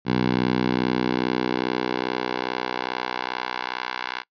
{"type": "tone with high-pass filter sweep", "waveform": "10% pulse", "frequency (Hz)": 62.4, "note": "B1", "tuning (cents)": 19, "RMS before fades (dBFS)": -25, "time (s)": [0.05, 4.24], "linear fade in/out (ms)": 50, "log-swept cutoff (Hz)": [160, 1200], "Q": 1.1, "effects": ["noise-tail reverb RT60 0.1 s tail -24 dB re dry", "resampled to 11025 Hz"]}